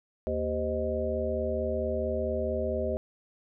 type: harmonic tone with a mistuned harmonic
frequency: 77.78 Hz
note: D#2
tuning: in tune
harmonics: 1 / 3 / 5 / 7 / 8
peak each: -34 / -36 / -34 / -33 / -32 dBFS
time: 0.27-2.97 s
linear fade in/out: 0 ms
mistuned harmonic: 7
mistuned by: -87 cents
effects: none